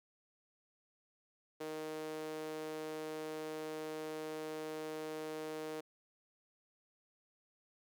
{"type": "tone with high-pass filter", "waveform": "sawtooth", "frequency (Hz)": 155.7, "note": "D#3", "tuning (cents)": 2, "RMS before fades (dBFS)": -43, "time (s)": [1.6, 5.81], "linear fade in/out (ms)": 10, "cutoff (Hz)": 410, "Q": 3.5, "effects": []}